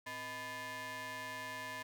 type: ring-modulated tone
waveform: sawtooth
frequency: 370 Hz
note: F#4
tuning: in tune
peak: -35 dBFS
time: 0.06-1.83 s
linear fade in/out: 10 ms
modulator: 1370 Hz
effects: none